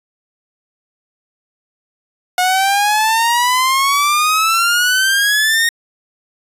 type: exponential sweep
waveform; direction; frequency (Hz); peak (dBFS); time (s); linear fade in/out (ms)
sawtooth; up; 722 to 1864.7; -8; 2.38-5.69; 2
effects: resampled to 32000 Hz